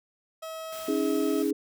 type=tone; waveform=30% pulse; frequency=643 Hz; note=E5; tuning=43 cents flat; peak=-33 dBFS; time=0.42-1.43 s; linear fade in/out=10 ms
type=noise; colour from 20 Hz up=white; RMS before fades=-44 dBFS; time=0.72-1.51 s; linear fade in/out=5 ms
type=chord; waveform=sine; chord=C# suspended second; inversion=none; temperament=equal with one note detuned; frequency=277.2 / 316.7 / 415.3 Hz; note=C#4 / D#4 / G#4; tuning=0 / +31 / 0 cents; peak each=-28 dBFS; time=0.88-1.53 s; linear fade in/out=5 ms
effects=none